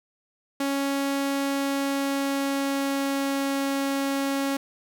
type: tone with pitch glide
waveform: sawtooth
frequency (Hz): 277.2 to 275.4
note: C#4 to C#4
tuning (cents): 0 to -11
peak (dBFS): -20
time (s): 0.6-4.57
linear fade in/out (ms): 5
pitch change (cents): -11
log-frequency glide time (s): 1.32-3.65
effects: none